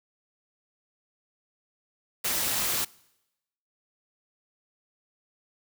white noise with amplitude modulation, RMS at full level -25 dBFS, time 2.24-2.85 s, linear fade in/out 10 ms, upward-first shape sine, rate 218 Hz, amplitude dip 60%, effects noise-tail reverb RT60 0.9 s tail -23 dB re dry

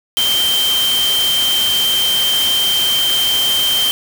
sine tone in noise, 3136 Hz, G7, in tune, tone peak -13 dBFS, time 0.17-3.91 s, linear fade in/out 0 ms, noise white, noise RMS -21 dBFS, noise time 0.17-3.91 s, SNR +5 dB, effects none

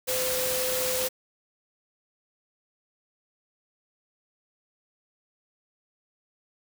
sine tone in noise, 511 Hz, C5, 41 cents flat, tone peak -29 dBFS, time 0.07-1.09 s, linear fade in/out 20 ms, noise white, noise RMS -29 dBFS, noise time 0.07-1.09 s, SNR -3 dB, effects none

